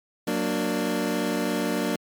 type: chord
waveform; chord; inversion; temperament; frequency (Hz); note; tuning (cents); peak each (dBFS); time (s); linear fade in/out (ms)
25% pulse; Gb augmented; none; equal with one note detuned; 185 / 233.1 / 296.4; Gb3 / Bb3 / D4; 0 / 0 / +16; -26 / -24 / -24; 0.27-1.96; 5
effects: MP3 96 kbps